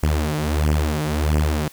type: beating tone pair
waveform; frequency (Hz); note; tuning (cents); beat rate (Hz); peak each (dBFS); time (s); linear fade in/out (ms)
sawtooth; 75 / 76.5; D2 / D#2; +37 / -29; 1.5; -17; 0.03-1.68; 0
effects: white hiss -47 dBFS RMS until 1.72 s